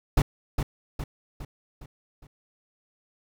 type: noise with echo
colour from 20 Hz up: brown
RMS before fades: -19 dBFS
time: 0.17-0.22 s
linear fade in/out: 5 ms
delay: 410 ms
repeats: 5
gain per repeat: -6 dB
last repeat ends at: 2.27 s
effects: none